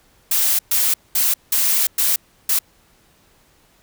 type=noise bursts at uneven times; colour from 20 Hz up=blue; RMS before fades=-17 dBFS; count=6; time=0.31-0.59 / 0.71-0.94 / 1.15-1.34 / 1.52-1.87 / 1.98-2.16 / 2.49-2.59 s; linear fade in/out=5 ms; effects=pink hiss -56 dBFS RMS until 3.82 s